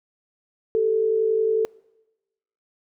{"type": "tone pair together", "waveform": "sine", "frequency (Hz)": [392, 443.1], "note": ["G4", "A4"], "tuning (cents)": [0, 12], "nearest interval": "major second", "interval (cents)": 212, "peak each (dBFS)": [-26, -18], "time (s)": [0.75, 1.65], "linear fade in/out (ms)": 0, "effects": ["noise-tail reverb RT60 1.0 s tail -25 dB re dry"]}